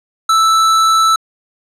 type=tone with hard clipping; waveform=sine; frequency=1318.5 Hz; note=E6; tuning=in tune; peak=-10 dBFS; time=0.29-1.16 s; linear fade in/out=5 ms; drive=16 dB; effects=low-pass 10000 Hz 12 dB/octave